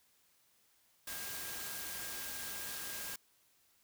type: tone in noise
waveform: sine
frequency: 1615 Hz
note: G#6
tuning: 49 cents flat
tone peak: -51 dBFS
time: 1.07-3.16 s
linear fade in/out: 5 ms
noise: white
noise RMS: -43 dBFS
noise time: 1.07-3.16 s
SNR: -11 dB
effects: white hiss -71 dBFS RMS until 3.83 s